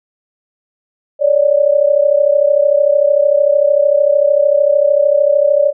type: tone pair together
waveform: sine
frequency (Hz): 560.7 / 594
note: C#5 / D5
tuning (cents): +20 / +20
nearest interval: minor second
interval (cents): 100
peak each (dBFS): -11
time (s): 1.19-5.73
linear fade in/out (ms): 50
effects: none